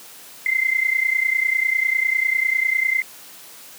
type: tone pair together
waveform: sine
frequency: 2063 / 2093 Hz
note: C7 / C7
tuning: -25 / 0 cents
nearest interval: unison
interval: 25 cents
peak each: -20 dBFS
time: 0.46-3.02 s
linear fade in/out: 2 ms
effects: white hiss -42 dBFS RMS until 3.78 s + high-pass 150 Hz 12 dB/octave